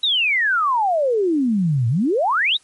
sine exponential two-way sweep, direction down then up, 3912 to 110.8 to 3912 Hz, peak -15 dBFS, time 0.03-2.57 s, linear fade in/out 5 ms, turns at 1.88 s, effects white hiss -55 dBFS RMS until 2.63 s + MP3 48 kbps

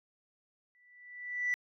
sine tone with exponential growth, 1970 Hz, B6, 5 cents flat, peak -25 dBFS, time 0.75-1.54 s, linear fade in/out 0 ms, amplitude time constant 170 ms, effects tanh soft clip ceiling -25 dBFS

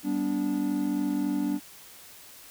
triangle chord, G major, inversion none, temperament equal with one note detuned, 196 / 246.9 / 290.5 Hz, G3 / B3 / D4, 0 / 0 / -19 cents, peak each -30 / -30 / -25 dBFS, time 0.03-1.6 s, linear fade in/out 50 ms, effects white hiss -49 dBFS RMS until 2.5 s

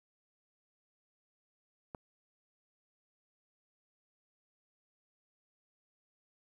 click, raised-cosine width 1 ms, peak -28 dBFS, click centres 1.948 s, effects 10-bit

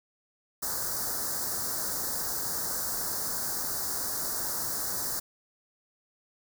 white band-stop noise, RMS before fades -32 dBFS, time 0.62-5.2 s, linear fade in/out 10 ms, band 1700 to 4500 Hz, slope 48 dB/octave, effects none

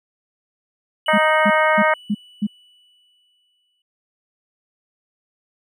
triangle tone with exponential decay, 2960 Hz, F#7, in tune, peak -26 dBFS, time 1.06-3.82 s, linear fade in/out 2 ms, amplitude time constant 600 ms
harmonic tone, 311.1 Hz, D#4, in tune, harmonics 2 / 3 / 4 / 5 / 6 / 7, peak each -18 / -20 / -21 / -22 / -23 / -23 dBFS, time 1.08-1.94 s, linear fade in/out 5 ms
sine tone bursts, 207.7 Hz, G#3, in tune, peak -16 dBFS, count 5, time 1.13-2.47 s, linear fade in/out 10 ms, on 52 ms, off 270 ms
effects none

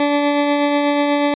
20% pulse tone with tremolo, 289.3 Hz, D4, 26 cents flat, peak -8 dBFS, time 0-1.34 s, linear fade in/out 2 ms, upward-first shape triangle, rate 8.2 Hz, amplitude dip 30%, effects resampled to 8000 Hz

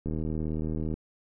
click train, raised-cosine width 3 ms, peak -20 dBFS, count 70, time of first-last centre 0.06-0.94 s, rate 78.4 Hz, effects none

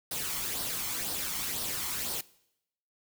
white noise with flanger, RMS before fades -34 dBFS, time 0.11-2.21 s, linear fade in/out 5 ms, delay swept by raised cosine 0.21 to 0.95 ms, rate 2 Hz, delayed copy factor +0.5, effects noise-tail reverb RT60 0.8 s tail -21 dB re dry

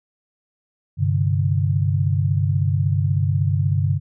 sine chord, G suspended fourth, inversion none, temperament just, 98 / 130.67 / 147 Hz, G2 / C3 / D3, 0 / -2 / +2 cents, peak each -19 / -23 / -21 dBFS, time 0.97-4 s, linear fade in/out 50 ms, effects none

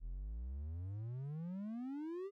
triangle exponential sweep, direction up, 39.28 to 408.4 Hz, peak -39 dBFS, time 0-2.31 s, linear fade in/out 50 ms, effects none

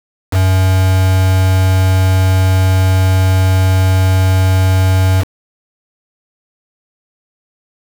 triangle tone with quantisation, 94 Hz, F#2, 28 cents sharp, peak -6 dBFS, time 0.31-5.25 s, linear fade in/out 50 ms, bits 3, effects none

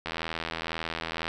click train, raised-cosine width 0.3 ms, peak -15 dBFS, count 101, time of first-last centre 0.06-1.28 s, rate 82 Hz, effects none

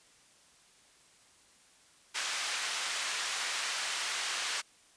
pink band-pass noise, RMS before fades -35 dBFS, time 2.14-4.62 s, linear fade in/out 20 ms, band 1400 to 7900 Hz, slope 12 dB/octave, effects white hiss -62 dBFS RMS until 4.96 s + resampled to 22050 Hz

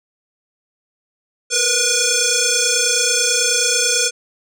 sine tone with frequency modulation, 469.9 Hz, A#4, 14 cents sharp, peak -11 dBFS, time 1.5-4.11 s, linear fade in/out 50 ms, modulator 969 Hz, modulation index 7.9, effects tanh soft clip ceiling -13 dBFS

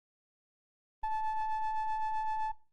triangle ring-modulated tone, 434.1 Hz, A4, 23 cents flat, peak -24 dBFS, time 1.03-2.52 s, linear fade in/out 10 ms, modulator 438 Hz, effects noise-tail reverb RT60 0.3 s tail -19 dB re dry + Opus 24 kbps

